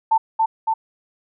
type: tone with echo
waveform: sine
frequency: 890 Hz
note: A5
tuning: 20 cents sharp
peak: -12 dBFS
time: 0.11-0.18 s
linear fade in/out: 10 ms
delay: 280 ms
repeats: 2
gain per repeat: -2 dB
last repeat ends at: 0.74 s
effects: none